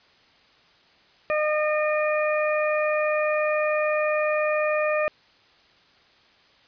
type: harmonic tone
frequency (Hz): 609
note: D#5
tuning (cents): -37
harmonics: 1 / 2 / 3 / 4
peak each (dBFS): -22 / -29 / -31 / -30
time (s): 1.3-5.08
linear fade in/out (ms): 0
effects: white hiss -57 dBFS RMS until 6.67 s + resampled to 11025 Hz